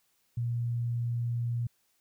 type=tone; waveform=sine; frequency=118.8 Hz; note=A#2; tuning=33 cents sharp; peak=-28 dBFS; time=0.37-1.67 s; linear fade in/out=5 ms; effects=white hiss -72 dBFS RMS until 2 s